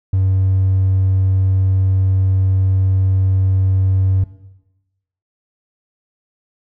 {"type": "tone", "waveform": "triangle", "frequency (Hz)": 95.2, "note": "F#2", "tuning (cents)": 50, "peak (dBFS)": -9, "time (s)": [0.13, 4.24], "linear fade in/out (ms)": 5, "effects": ["noise-tail reverb RT60 1.0 s tail -18 dB re dry", "tanh soft clip ceiling -6 dBFS"]}